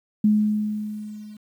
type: tone with level ramp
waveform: sine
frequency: 211.7 Hz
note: G#3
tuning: 33 cents sharp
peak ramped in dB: -13 to -38 dBFS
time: 0.24-1.37 s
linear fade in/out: 5 ms
effects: 9-bit